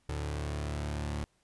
sawtooth tone pair together, 73.42 / 110 Hz, D2 / A2, 0 / 0 cents, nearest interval perfect fifth, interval 700 cents, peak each -30 / -35 dBFS, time 0.09-1.24 s, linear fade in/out 0 ms, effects pink hiss -72 dBFS RMS until 1.43 s + resampled to 24000 Hz

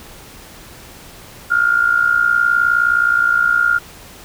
sine tone with amplitude modulation, 1410 Hz, F6, 16 cents sharp, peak -8 dBFS, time 1.5-3.79 s, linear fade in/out 20 ms, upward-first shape sine, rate 59.3 Hz, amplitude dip 75%, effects pink hiss -39 dBFS RMS until 4.24 s

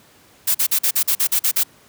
blue noise bursts, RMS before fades -17 dBFS, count 10, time 0.47-1.636 s, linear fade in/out 10 ms, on 77 ms, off 44 ms, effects pink hiss -51 dBFS RMS until 1.88 s + high-pass 100 Hz 12 dB/octave

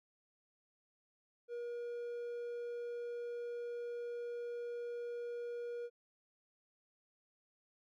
triangle tone, 477.3 Hz, A#4, 41 cents sharp, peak -38 dBFS, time 1.48-5.9 s, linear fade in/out 50 ms, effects none

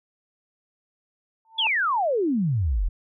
sine tone with exponential growth, 894 Hz, A5, 27 cents sharp, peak -22 dBFS, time 1.45-1.67 s, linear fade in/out 1 ms, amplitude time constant 46 ms
sine exponential sweep, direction down, 3510 to 36.71 Hz, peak -20 dBFS, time 1.58-2.89 s, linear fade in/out 10 ms
effects none

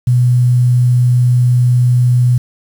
sine tone with quantisation, 123.47 Hz, B2, in tune, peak -7 dBFS, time 0.07-2.38 s, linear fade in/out 5 ms, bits 6, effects none

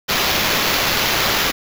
blue noise with sample-and-hold, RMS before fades -18 dBFS, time 0.08-1.52 s, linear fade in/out 20 ms, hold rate 8820 Hz, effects none

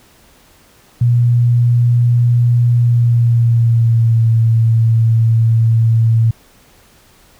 sine tone with pitch glide, 120.1 to 113.69 Hz, B2 to A#2, -48 to -43 cents, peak -8 dBFS, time 1.01-6.31 s, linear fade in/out 5 ms, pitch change -95 cents, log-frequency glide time 2.72-4.3 s, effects pink hiss -48 dBFS RMS until 7.39 s

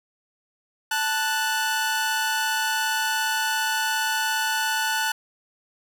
sawtooth tone pair together, 880 / 1479.1 Hz, A5 / F#6, 0 / -1 cents, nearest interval major sixth, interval 899 cents, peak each -22 / -21 dBFS, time 0.91-5.12 s, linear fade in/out 5 ms, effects none

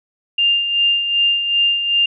sine tone with tremolo, 2800 Hz, F7, 4 cents sharp, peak -11 dBFS, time 0.38-2.06 s, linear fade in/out 5 ms, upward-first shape sine, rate 2.6 Hz, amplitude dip 55%, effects none

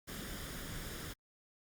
pink noise with comb filter, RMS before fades -44 dBFS, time 0.07-1.14 s, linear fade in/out 20 ms, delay 0.58 ms, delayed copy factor +0.5, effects Opus 48 kbps

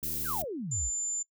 click train, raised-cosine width 3 ms, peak -33 dBFS, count 33, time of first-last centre 0.03-0.439 s, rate 78.3 Hz
violet noise, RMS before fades -34 dBFS, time 0.03-0.42 s, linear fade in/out 2 ms
sine exponential sweep, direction down, 1760 to 46.25 Hz, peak -33 dBFS, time 0.24-0.91 s, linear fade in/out 50 ms
sine tone, 7140 Hz, A8, 24 cents sharp, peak -30 dBFS, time 0.71-1.23 s, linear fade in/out 10 ms
effects noise-tail reverb RT60 0.1 s tail -21 dB re dry

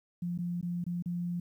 sine tone with dropouts, 174.61 Hz, F3, in tune, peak -31 dBFS, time 0.22-1.4 s, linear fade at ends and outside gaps 5 ms, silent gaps 0.378-0.387 / 0.612-0.627 / 0.841-0.864 / 1.024-1.058 s, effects 11-bit

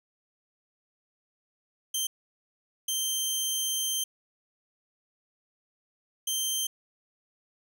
15% pulse tone bursts at uneven times, 3136 Hz, G7, in tune, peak -20 dBFS, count 3, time 1.94-2.07 / 2.88-4.04 / 6.27-6.67 s, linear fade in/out 5 ms, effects none

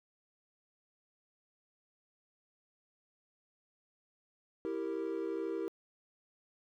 triangle chord, E diminished, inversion none, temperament equal with one note detuned, 329.6 / 392 / 464 Hz, E4 / G4 / Bb4, 0 / 0 / -8 cents, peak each -36 / -36 / -37 dBFS, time 4.65-5.68 s, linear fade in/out 0 ms, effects tanh soft clip ceiling -26 dBFS

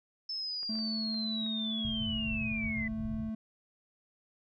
sine linear sweep, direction down, 5274 to 1985 Hz, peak -34 dBFS, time 0.29-2.88 s, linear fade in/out 5 ms
clicks, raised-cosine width 0.5 ms, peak -38 dBFS, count 5, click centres 0.631 / 0.755 / 0.788 / 1.144 / 1.464 s
triangle tone, 220.1 Hz, A3, 1 cent sharp, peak -32 dBFS, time 0.69-3.35 s, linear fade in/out 5 ms
white low-pass noise, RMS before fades -41 dBFS, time 1.84-3.3 s, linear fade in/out 10 ms, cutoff 150 Hz, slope 96 dB/octave
effects none

